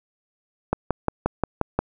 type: click train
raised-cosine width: 1 ms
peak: -6 dBFS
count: 7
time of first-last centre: 0.73-1.79 s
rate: 5.66 Hz
effects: none